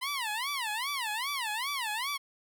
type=tone with vibrato; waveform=15% pulse; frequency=986 Hz; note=B5; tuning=3 cents flat; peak=-25 dBFS; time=0.01-2.18 s; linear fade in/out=20 ms; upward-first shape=sine; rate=2.5 Hz; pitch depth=280 cents each way; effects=none